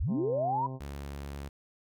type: linear sweep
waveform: sine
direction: up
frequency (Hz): 41.2 to 1000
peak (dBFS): -27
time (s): 0-0.67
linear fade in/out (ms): 10
type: harmonic tone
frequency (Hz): 131.2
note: C3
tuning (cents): +5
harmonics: 1 / 2 / 3 / 4 / 5 / 6 / 7 / 8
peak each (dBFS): -37 / -43 / -47 / -49 / -51 / -53 / -54 / -55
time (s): 0.07-0.8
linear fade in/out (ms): 50
type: tone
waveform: sawtooth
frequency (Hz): 70.4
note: C#2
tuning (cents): +27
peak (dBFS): -34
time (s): 0.8-1.49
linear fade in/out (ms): 10
effects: none